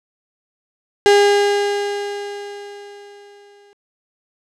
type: tone with exponential decay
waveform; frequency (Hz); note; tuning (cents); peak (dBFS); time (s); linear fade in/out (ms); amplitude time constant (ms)
35% pulse; 406.4; G#4; -38; -6; 1.06-3.73; 0; 580
effects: low-pass 7000 Hz 12 dB/octave

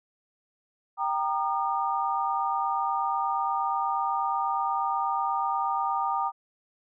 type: chord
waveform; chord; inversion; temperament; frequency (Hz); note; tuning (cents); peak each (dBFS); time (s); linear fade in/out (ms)
sine; Eb major; first; equal with one note detuned; 784 / 932.3 / 1215.4; G5 / Bb5 / Eb6; 0 / 0 / -41; -29; 0.97-6.32; 50
effects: none

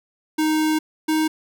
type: tone pair in turn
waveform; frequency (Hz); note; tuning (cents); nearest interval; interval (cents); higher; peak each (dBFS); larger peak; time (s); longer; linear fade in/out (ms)
square; 311.1 / 313.1; D#4 / D#4; 0 / +11; unison; 11; second; -18; neither; 0.38-0.79 / 1.08-1.28; first; 10
effects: none

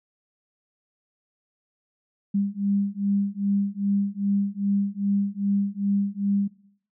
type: beating tone pair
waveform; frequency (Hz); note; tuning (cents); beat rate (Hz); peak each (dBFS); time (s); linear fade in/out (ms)
sine; 198.8 / 201.3; G3 / G3; +25 / +46; 2.5; -25; 2.34-6.48; 10
effects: noise-tail reverb RT60 0.7 s tail -20 dB re dry

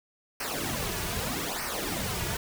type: noise with flanger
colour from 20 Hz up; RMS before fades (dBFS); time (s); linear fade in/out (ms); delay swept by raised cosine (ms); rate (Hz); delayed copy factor
pink; -32; 0.4-2.37; 5; 0.27 to 3.87; 0.81; -0.75
effects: none

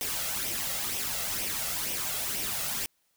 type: noise with flanger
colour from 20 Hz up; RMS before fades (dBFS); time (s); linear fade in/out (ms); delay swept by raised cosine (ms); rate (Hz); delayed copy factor
white; -32; 0.01-2.86; 0; 0.34 to 1.54; 2.1; +0.55
effects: white hiss -72 dBFS RMS until 3.16 s

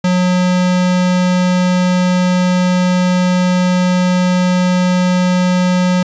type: tone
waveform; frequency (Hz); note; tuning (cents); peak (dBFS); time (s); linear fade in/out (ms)
square; 181.2; F#3; -36; -11; 0.04-6.03; 5
effects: resampled to 16000 Hz + 8-bit

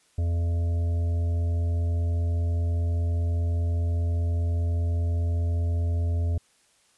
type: harmonic tone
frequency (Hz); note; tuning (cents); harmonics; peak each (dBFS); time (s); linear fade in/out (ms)
85; F2; -46; 1 / 3 / 5 / 7 / 8; -22 / -41 / -44 / -45 / -48; 0.18-6.38; 5
effects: white hiss -63 dBFS RMS until 6.97 s + resampled to 24000 Hz

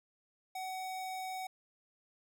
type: tone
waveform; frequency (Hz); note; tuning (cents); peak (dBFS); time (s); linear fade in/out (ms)
square; 751; F#5; +26; -39; 0.55-1.47; 5
effects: none

